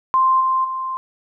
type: tone with level steps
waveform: sine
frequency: 1046.5 Hz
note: C6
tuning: in tune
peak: -12 / -15 / -22 dBFS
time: 0.14-0.97 s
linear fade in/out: 0 ms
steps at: 0.4 / 0.64 s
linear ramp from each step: 10 ms
effects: none